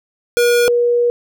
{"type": "tone pair in turn", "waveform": ["square", "sine"], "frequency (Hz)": [479.8, 479.8], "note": ["A#4", "A#4"], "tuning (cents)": [50, 50], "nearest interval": "unison", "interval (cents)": 0, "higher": "neither", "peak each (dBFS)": -11, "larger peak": "neither", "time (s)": [[0.37, 0.68], [0.68, 1.1]], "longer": "second", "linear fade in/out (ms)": 0, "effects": []}